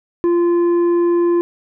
sine tone with tanh clipping, 345.5 Hz, F4, 19 cents flat, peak -13 dBFS, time 0.24-1.41 s, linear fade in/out 0 ms, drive 6 dB, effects none

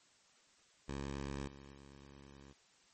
10% pulse tone with level steps, 69.3 Hz, C#2, in tune, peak -32 / -45 / -47 dBFS, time 0.88-2.53 s, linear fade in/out 10 ms, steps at 1.47 / 1.73 s, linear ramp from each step 10 ms, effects white hiss -68 dBFS RMS until 2.93 s + MP3 32 kbps

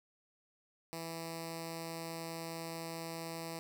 5% pulse tone with notch filter, 164.81 Hz, E3, in tune, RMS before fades -43 dBFS, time 0.93-3.59 s, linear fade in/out 0 ms, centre 1500 Hz, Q 0.92, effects none

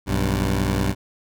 15% pulse tone pair together, 61.17 / 97.1 Hz, B1 / G2, -16 / -16 cents, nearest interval minor sixth, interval 800 cents, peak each -16 dBFS, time 0.06-0.95 s, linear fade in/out 50 ms, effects none

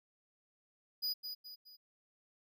square tone with echo, 4936 Hz, D#8, 15 cents flat, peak -34 dBFS, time 1.02-1.14 s, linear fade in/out 20 ms, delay 210 ms, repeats 3, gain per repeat -7 dB, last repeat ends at 1.77 s, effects none

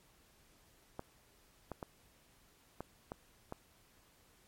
clicks, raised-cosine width 1 ms, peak -27 dBFS, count 6, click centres 0.994 / 1.717 / 1.828 / 2.806 / 3.119 / 3.524 s, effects pink hiss -67 dBFS RMS until 4.47 s + MP3 64 kbps

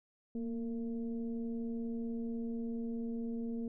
sine tone with frequency modulation, 233.1 Hz, A#3, in tune, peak -35 dBFS, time 0.35-3.68 s, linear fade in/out 2 ms, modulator 223 Hz, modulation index 0.65, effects none

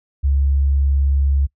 sine tone, 69.3 Hz, C#2, in tune, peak -13 dBFS, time 0.23-1.47 s, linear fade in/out 20 ms, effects noise-tail reverb RT60 0.1 s tail -24 dB re dry

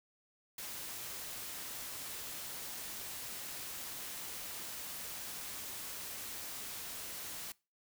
white noise, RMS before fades -44 dBFS, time 0.58-7.52 s, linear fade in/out 2 ms, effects noise-tail reverb RT60 0.3 s tail -23 dB re dry

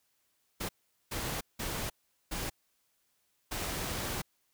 pink noise bursts at uneven times, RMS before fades -36 dBFS, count 5, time 0.6-0.69 / 1.11-1.41 / 1.59-1.9 / 2.31-2.5 / 3.51-4.22 s, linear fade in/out 10 ms, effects white hiss -75 dBFS RMS until 4.53 s

